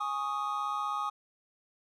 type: chord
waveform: triangle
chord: Ab suspended fourth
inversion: none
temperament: equal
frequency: 830.6 / 1108.7 / 1244.5 Hz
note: Ab5 / Db6 / Eb6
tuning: 0 / 0 / 0 cents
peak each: -35 / -35 / -31 dBFS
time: 0-1.1 s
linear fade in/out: 10 ms
effects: none